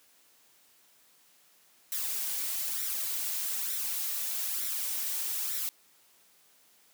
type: noise with flanger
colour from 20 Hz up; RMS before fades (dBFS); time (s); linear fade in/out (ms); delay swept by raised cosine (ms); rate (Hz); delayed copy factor
blue; -33; 1.92-5.69; 0; 0.52 to 3.52; 1.1; +0.55
effects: white hiss -63 dBFS RMS until 6.93 s + high-pass 150 Hz 12 dB/octave